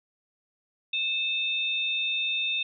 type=tone pair together; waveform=sine; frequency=2623 / 3630 Hz; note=E7 / A#7; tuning=-9 / -47 cents; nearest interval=tritone; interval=562 cents; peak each=-28 dBFS; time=0.93-2.63 s; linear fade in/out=5 ms; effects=none